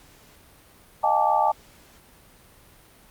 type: tone cluster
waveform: sine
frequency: 617 / 705 / 813 / 879 / 1164 Hz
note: D#5 / F5 / G#5 / A5 / D6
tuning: -15 / +16 / -37 / -2 / -16 cents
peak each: -27 / -27 / -23 / -21 / -28 dBFS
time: 1.03-1.52 s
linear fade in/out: 10 ms
effects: pink hiss -53 dBFS RMS until 3.1 s + Opus 48 kbps